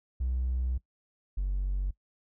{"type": "tone pair in turn", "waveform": "triangle", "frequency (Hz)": [63, 47.28], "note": ["B1", "F#1"], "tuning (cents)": [35, 38], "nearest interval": "perfect fourth", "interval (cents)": 497, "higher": "first", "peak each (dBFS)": [-24, -24], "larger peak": "neither", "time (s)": [[0.2, 0.78], [1.37, 1.91]], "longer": "first", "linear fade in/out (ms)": 10, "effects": ["noise-tail reverb RT60 0.1 s tail -21 dB re dry", "tanh soft clip ceiling -23 dBFS"]}